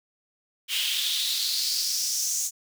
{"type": "noise with high-pass filter sweep", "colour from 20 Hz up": "pink", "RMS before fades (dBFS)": -27, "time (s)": [0.68, 2.51], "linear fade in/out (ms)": 50, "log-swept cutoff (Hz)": [2900, 6800], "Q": 4.5, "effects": []}